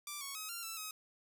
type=tone with pitch steps; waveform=5% pulse; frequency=1174 / 1109 / 1270 / 1383 / 1328 / 1268 Hz; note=D6 / C#6 / D#6 / F6 / E6 / D#6; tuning=-1 / 0 / +35 / -17 / +12 / +32 cents; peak=-30 dBFS; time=0.07-0.91 s; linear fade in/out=2 ms; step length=140 ms; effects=none